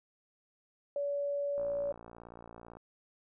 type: tone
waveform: sine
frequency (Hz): 570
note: C#5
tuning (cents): +48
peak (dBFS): -31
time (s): 0.96-1.92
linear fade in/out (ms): 2
type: click train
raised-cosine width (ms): 1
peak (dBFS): -35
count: 70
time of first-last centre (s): 1.58-2.77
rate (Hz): 58
effects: none